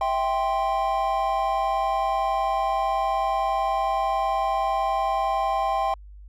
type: chord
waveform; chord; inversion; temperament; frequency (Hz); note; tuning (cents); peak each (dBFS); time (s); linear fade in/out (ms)
triangle; C major; first; just; 654.1 / 784.9 / 1046.5; E5 / G5 / C6; -14 / +2 / 0; -26 / -22 / -25; 0.01-5.94; 2
effects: added 50 Hz sine -41 dBFS peak until 6.28 s